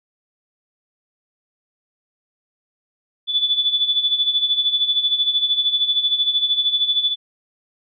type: tone with tremolo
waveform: sine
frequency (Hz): 3467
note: A7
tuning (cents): -26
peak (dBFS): -13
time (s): 3.27-7.16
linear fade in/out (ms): 50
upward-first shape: sine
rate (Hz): 13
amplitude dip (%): 70
effects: none